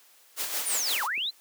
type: noise with tremolo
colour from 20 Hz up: white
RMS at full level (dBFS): -29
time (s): 0.36-1.08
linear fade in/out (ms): 50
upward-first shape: sine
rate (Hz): 5.8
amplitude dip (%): 55
type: click train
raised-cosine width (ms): 3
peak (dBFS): -29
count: 4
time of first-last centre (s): 0.54-1.178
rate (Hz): 4.7
type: linear two-way sweep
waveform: sine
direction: down then up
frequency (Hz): 9956 to 784 to 4216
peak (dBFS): -27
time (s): 0.65-1.31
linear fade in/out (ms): 20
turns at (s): 1.04
effects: white hiss -58 dBFS RMS until 1.4 s + high-pass 400 Hz 12 dB/octave